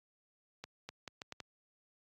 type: accelerating click train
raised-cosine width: 0.2 ms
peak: -26 dBFS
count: 6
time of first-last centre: 0.64-1.403 s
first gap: 250 ms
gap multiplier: 0.75
effects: high-pass 80 Hz 12 dB/octave + AAC 64 kbps